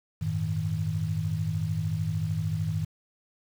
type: tone cluster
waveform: sine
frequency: 94.6 / 107.9 / 157.7 Hz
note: F#2 / A2 / D#3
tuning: +39 / -33 / +24 cents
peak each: -32 / -31 / -29 dBFS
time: 0.21-2.85 s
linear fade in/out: 10 ms
effects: 8-bit